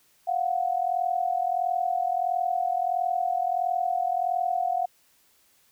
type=tone pair together; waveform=sine; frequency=698.5 / 740 Hz; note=F5 / F#5; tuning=0 / 0 cents; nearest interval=minor second; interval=100 cents; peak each=-26 dBFS; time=0.27-4.86 s; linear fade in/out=10 ms; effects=white hiss -63 dBFS RMS until 5.71 s